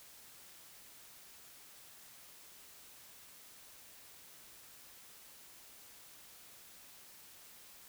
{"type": "silence", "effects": ["white hiss -57 dBFS RMS until 7.88 s"]}